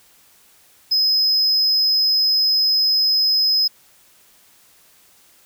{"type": "tone", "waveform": "triangle", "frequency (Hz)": 5080, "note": "D#8", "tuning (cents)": 35, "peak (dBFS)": -13, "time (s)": [0.91, 3.68], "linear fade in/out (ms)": 10, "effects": ["white hiss -53 dBFS RMS until 5.45 s"]}